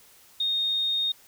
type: tone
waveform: sine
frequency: 3699 Hz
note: A#7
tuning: 14 cents flat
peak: -23 dBFS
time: 0.4-1.12 s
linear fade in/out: 5 ms
effects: white hiss -55 dBFS RMS until 1.27 s